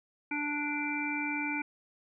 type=harmonic tone; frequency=293.7 Hz; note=D4; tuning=in tune; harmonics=1 / 3 / 5 / 7 / 8; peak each=-35 / -39 / -40 / -43 / -34 dBFS; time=0.31-1.62 s; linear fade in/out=5 ms; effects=none